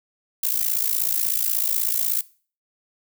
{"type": "noise with amplitude modulation", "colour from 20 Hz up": "violet", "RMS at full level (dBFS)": -19, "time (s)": [0.43, 2.21], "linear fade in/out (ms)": 5, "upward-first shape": "sine", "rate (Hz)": 56.4, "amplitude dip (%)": 85, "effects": ["noise-tail reverb RT60 0.4 s tail -20 dB re dry"]}